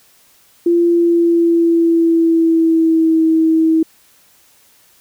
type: tone with pitch glide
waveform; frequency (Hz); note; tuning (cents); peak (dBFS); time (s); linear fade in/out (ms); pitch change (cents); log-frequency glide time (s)
sine; 342.8 to 321.7; F4 to E4; -32 to -42; -9; 0.66-3.83; 5; -110; 0.86-3.24
effects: white hiss -51 dBFS RMS until 5 s